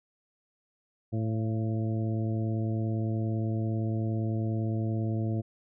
harmonic tone with a mistuned harmonic, 110.3 Hz, A2, 5 cents sharp, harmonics 1 / 2 / 3 / 4 / 5 / 6, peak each -28 / -34 / -36 / -45 / -44 / -44 dBFS, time 1.12-5.42 s, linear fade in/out 20 ms, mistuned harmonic 6, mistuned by +43 cents, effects none

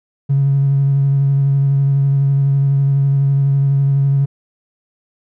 triangle tone with vibrato, 138.59 Hz, C#3, in tune, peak -7 dBFS, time 0.29-4.26 s, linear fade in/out 20 ms, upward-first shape sine, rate 12 Hz, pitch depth 18 cents each way, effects tanh soft clip ceiling -8 dBFS

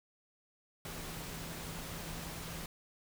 sine tone in noise, 164.81 Hz, E3, in tune, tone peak -48 dBFS, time 0.85-2.66 s, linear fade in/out 2 ms, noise pink, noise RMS -44 dBFS, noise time 0.85-2.66 s, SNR -7 dB, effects none

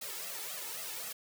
white noise with flanger, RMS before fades -41 dBFS, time 0.01-1.13 s, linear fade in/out 10 ms, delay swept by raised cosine 1.5 to 2.33 ms, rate 3.8 Hz, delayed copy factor +0.9, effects high-pass 200 Hz 12 dB/octave

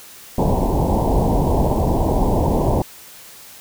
pink low-pass noise, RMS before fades -17 dBFS, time 0.38-2.82 s, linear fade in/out 2 ms, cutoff 990 Hz, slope 96 dB/octave, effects white hiss -41 dBFS RMS until 3.6 s

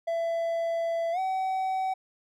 triangle tone with pitch glide, 668 to 758.5 Hz, E5 to F#5, +23 to +43 cents, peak -24 dBFS, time 0.07-1.94 s, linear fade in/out 10 ms, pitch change +220 cents, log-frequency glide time 1.12-1.19 s, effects none

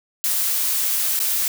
blue noise with dropouts, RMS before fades -21 dBFS, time 0.24-1.48 s, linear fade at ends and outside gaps 0 ms, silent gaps 1.191-1.201 s, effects none

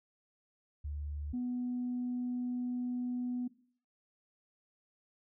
sine tone pair in turn, 73.42 / 247 Hz, D2 / B3, 0 / 0 cents, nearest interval octave + major sixth, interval 2100 cents, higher second, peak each -36 / -32 dBFS, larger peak second, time 0.84-1.33 / 1.33-3.48 s, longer second, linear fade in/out 10 ms, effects noise-tail reverb RT60 0.5 s tail -18 dB re dry + tanh soft clip ceiling -29 dBFS

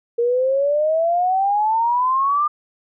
sine exponential sweep, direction up, 466.2 to 1211 Hz, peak -15 dBFS, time 0.18-2.48 s, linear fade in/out 10 ms, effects none

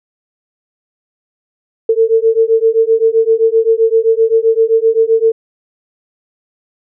sine beating tone pair, 446.4 / 454.1 Hz, A4 / A#4, +25 / -45 cents, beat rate 7.7 Hz, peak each -11 dBFS, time 1.89-5.32 s, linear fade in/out 5 ms, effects none

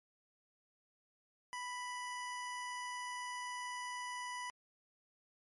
25% pulse tone with vibrato, 987.8 Hz, B5, in tune, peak -37 dBFS, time 1.53-4.5 s, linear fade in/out 0 ms, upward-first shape triangle, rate 20 Hz, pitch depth 13 cents each way, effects MP3 48 kbps

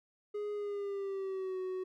triangle tone with pitch glide, 415.3 to 372.1 Hz, G#4 to F#4, 0 to +10 cents, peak -33 dBFS, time 0.34-1.84 s, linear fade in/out 10 ms, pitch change -190 cents, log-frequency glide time 0.53-1.59 s, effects none

